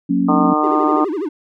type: chord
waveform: sine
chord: F# major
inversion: none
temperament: equal with one note detuned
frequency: 182.03 / 233.1 / 277.2 Hz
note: F#3 / A#3 / C#4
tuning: -28 / 0 / 0 cents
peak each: -19 / -20 / -16 dBFS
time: 0.09-0.54 s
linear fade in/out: 10 ms
type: harmonic tone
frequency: 152.1 Hz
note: D#3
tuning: 39 cents flat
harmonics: 2 / 3 / 4 / 5 / 6 / 7 / 8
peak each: -19 / -25 / -24 / -21 / -24 / -23 / -19 dBFS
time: 0.28-1.05 s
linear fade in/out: 10 ms
type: tone with vibrato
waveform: triangle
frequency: 349.2 Hz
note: F4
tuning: in tune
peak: -17 dBFS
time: 0.63-1.29 s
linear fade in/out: 10 ms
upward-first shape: sine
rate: 12 Hz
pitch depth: 290 cents each way
effects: none